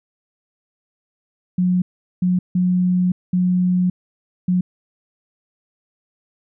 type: tone bursts at uneven times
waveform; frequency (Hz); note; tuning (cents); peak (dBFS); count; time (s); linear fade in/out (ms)
sine; 181; F#3; -38; -14; 5; 1.58-1.82 / 2.22-2.39 / 2.55-3.12 / 3.33-3.9 / 4.48-4.61; 5
effects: none